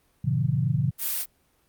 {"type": "chord", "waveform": "sine", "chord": "G# diminished seventh", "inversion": "none", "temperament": "equal", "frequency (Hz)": [103.83, 123.47, 146.83, 174.61], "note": ["G#2", "B2", "D3", "F3"], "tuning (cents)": [0, 0, 0, 0], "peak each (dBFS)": [-31, -25, -25, -30], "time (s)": [0.24, 0.91], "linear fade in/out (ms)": 10}
{"type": "noise", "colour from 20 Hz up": "blue", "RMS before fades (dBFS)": -28, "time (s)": [0.98, 1.26], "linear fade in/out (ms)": 50}
{"effects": ["pink hiss -66 dBFS RMS until 1.68 s", "Opus 32 kbps"]}